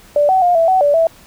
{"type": "tone with pitch steps", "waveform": "sine", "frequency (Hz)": [585, 755, 708, 661, 752, 579, 657], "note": ["D5", "F#5", "F5", "E5", "F#5", "D5", "E5"], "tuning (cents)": [-7, 35, 23, 5, 28, -25, -6], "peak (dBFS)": -9, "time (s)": [0.16, 1.07], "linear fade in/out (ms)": 2, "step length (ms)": 130, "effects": ["pink hiss -44 dBFS RMS until 1.26 s"]}